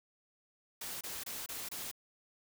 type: noise bursts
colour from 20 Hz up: white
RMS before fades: -42 dBFS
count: 5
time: 0.81-1.914 s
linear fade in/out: 5 ms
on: 200 ms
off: 26 ms
effects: none